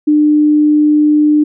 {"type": "tone", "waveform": "sine", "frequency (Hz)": 300, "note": "D4", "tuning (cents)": 37, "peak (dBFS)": -6, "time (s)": [0.07, 1.44], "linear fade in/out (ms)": 10, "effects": []}